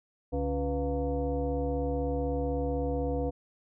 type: tone with frequency modulation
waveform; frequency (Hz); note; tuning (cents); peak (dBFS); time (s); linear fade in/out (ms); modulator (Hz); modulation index
sine; 280; C#4; +18; -27; 0.32-3.31; 20; 212; 1.6
effects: none